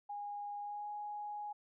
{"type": "tone with pitch glide", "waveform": "sine", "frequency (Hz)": [820, 831.4], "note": ["G#5", "G#5"], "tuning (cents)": [-22, 2], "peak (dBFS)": -40, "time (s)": [0.09, 1.53], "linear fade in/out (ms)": 10, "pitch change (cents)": 24, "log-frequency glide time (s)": [0.6, 0.88], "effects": []}